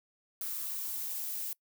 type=noise with high-pass filter sweep; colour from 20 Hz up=violet; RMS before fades=-37 dBFS; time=0.41-1.53 s; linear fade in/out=2 ms; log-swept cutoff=1300 to 590 Hz; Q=3.8; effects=noise-tail reverb RT60 0.1 s tail -24 dB re dry